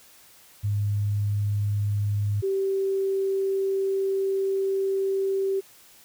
sine tone pair in turn, 102.8 / 388.1 Hz, G#2 / G4, -17 / -17 cents, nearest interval octave + major seventh, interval 2300 cents, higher second, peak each -22 dBFS, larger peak neither, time 0.63-2.42 / 2.42-5.61 s, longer second, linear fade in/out 20 ms, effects white hiss -53 dBFS RMS until 6.04 s

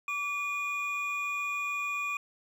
triangle tone pair together, 1152 / 2441 Hz, D6 / D#7, -34 / -34 cents, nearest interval octave + minor second, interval 1300 cents, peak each -34 / -30 dBFS, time 0.08-2.17 s, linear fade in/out 2 ms, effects none

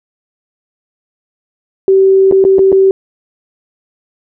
sine tone with dropouts, 385 Hz, G4, 31 cents flat, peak -4 dBFS, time 1.88-2.91 s, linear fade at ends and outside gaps 1 ms, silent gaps 2.313-2.323 / 2.441-2.45 / 2.584-2.591 / 2.719-2.726 s, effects none

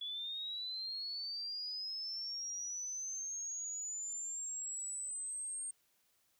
sine linear sweep, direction up, 3400 to 8630 Hz, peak -39 dBFS, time 0.01-5.71 s, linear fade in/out 5 ms, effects white hiss -75 dBFS RMS until 6.39 s

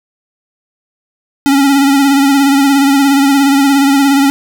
square tone with vibrato, 277.2 Hz, C#4, in tune, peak -7 dBFS, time 1.46-4.3 s, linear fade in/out 0 ms, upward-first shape sine, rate 17 Hz, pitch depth 42 cents each way, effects none

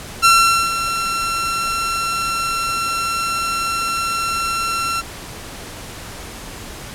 sawtooth tone with ADSR envelope, 1356 Hz, E6, 49 cents sharp, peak -4 dBFS, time 0.22-5.02 s, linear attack 30 ms, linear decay 450 ms, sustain -11 dB, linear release 25 ms, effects pink hiss -33 dBFS RMS until 6.94 s + low-pass 12000 Hz 12 dB/octave

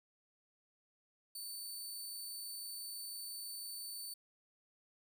15% pulse tone, 4526 Hz, C#8, 35 cents sharp, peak -37 dBFS, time 1.35-4.14 s, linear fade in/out 5 ms, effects none

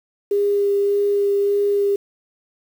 sine tone with vibrato, 404 Hz, G#4, 48 cents flat, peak -15 dBFS, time 0.31-1.96 s, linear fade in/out 5 ms, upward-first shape sine, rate 1.7 Hz, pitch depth 11 cents each way, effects 7-bit

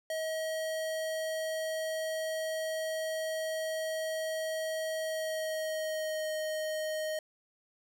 square tone with pitch glide, 636 to 622.9 Hz, D#5 to D#5, +38 to +2 cents, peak -33 dBFS, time 0.1-7.19 s, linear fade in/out 2 ms, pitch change -36 cents, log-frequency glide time 5-6.31 s, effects none

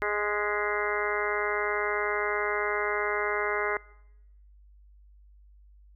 harmonic tone with a mistuned harmonic, 207.7 Hz, G#3, in tune, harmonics 2 / 3 / 4 / 5 / 6 / 7 / 8 / 9 / 10, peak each -31 / -36 / -37 / -36 / -35 / -35 / -36 / -37 / -35 dBFS, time 0.02-3.77 s, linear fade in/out 0 ms, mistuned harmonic 9, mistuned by +37 cents, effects noise-tail reverb RT60 0.9 s tail -24 dB re dry + added 50 Hz sine -52 dBFS peak until 5.95 s

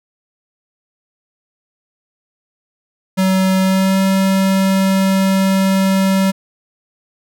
square tone with pitch glide, 189.1 to 192.18 Hz, F#3 to G3, +38 to -34 cents, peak -12 dBFS, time 3.17-6.32 s, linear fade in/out 20 ms, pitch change +28 cents, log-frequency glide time 3.61-4 s, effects none

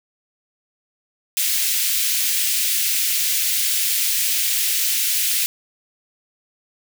white high-pass noise, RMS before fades -20 dBFS, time 1.37-5.46 s, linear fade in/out 0 ms, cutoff 2100 Hz, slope 24 dB/octave, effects none

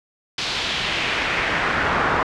brown noise with band-pass filter sweep, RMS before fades -22 dBFS, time 0.38-2.23 s, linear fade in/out 2 ms, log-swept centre 4200 to 1200 Hz, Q 1.6, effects low-pass 7000 Hz 12 dB/octave

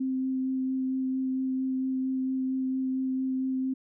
sine tone with vibrato, 261.5 Hz, C4, 1 cent flat, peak -26 dBFS, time 0-3.74 s, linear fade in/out 10 ms, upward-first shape sine, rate 4.4 Hz, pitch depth 9 cents each way, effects none

